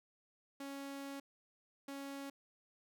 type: tone bursts at uneven times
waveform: sawtooth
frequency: 277.2 Hz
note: C#4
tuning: in tune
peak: -40 dBFS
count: 2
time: 0.6-1.2 / 1.88-2.3 s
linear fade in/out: 5 ms
effects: none